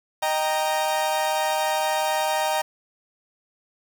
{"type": "chord", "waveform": "40% pulse", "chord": "Eb major", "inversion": "none", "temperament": "equal with one note detuned", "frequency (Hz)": [620.1, 784, 932.3], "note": ["Eb5", "G5", "Bb5"], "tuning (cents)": [-6, 0, 0], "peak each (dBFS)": -25, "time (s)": [0.22, 2.62], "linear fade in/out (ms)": 10, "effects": ["7-bit"]}